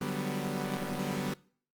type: chord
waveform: sawtooth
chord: G major seventh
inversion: second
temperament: equal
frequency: 146.83 / 185 / 196 / 246.9 Hz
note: D3 / F#3 / G3 / B3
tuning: 0 / 0 / 0 / 0 cents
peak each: -33 dBFS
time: 0.01-1.34 s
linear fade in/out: 5 ms
effects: noise-tail reverb RT60 0.5 s tail -22 dB re dry + Opus 24 kbps